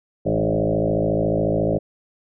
sine tone with frequency modulation, 360 Hz, F#4, 47 cents flat, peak -17 dBFS, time 0.25-1.79 s, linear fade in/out 20 ms, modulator 54.1 Hz, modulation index 5, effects none

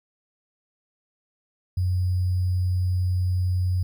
sine tone with sample-and-hold, 91.1 Hz, F#2, 26 cents flat, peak -20 dBFS, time 1.77-3.83 s, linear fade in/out 5 ms, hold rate 4900 Hz, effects none

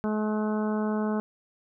harmonic tone, 213.6 Hz, G#3, 49 cents sharp, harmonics 1 / 2 / 3 / 4 / 5 / 6 / 7, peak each -26 / -32 / -36 / -38 / -40 / -42 / -43 dBFS, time 0.04-1.2 s, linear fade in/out 0 ms, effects none

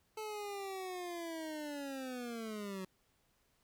25% pulse linear sweep, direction down, 436.5 to 185 Hz, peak -37 dBFS, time 0.17-2.85 s, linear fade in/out 5 ms, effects pink hiss -75 dBFS RMS until 3.63 s

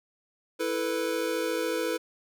square chord, E suspended fourth, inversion none, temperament equal, 329.6 / 440 / 493.9 Hz, E4 / A4 / B4, 0 / 0 / 0 cents, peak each -33 / -33 / -31 dBFS, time 0.59-1.98 s, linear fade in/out 20 ms, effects none

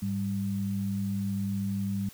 sine tone pair together, 103.53 / 196 Hz, G#2 / G3, -5 / 0 cents, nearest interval major seventh, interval 1105 cents, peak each -33 / -29 dBFS, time 0.02-2.09 s, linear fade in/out 5 ms, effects white hiss -52 dBFS RMS until 2.13 s

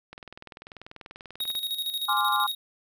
click train, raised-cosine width 0.3 ms, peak -26 dBFS, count 30, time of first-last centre 0.13-1.552 s, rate 20.4 Hz
square tone with tremolo, 3759 Hz, A#7, 14 cents sharp, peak -27 dBFS, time 1.4-2.55 s, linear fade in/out 5 ms, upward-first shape square, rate 13 Hz, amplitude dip 60%
sine chord, D half-diminished seventh, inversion second, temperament equal, 830.6 / 1046.5 / 1174.7 / 1396.9 Hz, Ab5 / C6 / D6 / F6, 0 / 0 / 0 / 0 cents, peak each -28 / -27 / -27 / -30 dBFS, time 2.08-2.47 s, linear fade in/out 10 ms
effects none

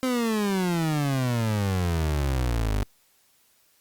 30% pulse exponential sweep, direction down, 261.6 to 49 Hz, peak -20 dBFS, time 0.03-2.83 s, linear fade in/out 0 ms, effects white hiss -63 dBFS RMS until 3.8 s + Opus 48 kbps

